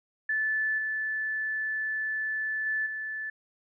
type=tone with level steps; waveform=sine; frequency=1745 Hz; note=A6; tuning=15 cents flat; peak=-25 / -28 / -26 / -32 dBFS; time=0.29-3.3 s; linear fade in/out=5 ms; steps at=0.78 / 2.66 / 2.86 s; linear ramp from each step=5 ms; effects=none